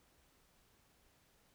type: silence
effects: pink hiss -71 dBFS RMS until 1.54 s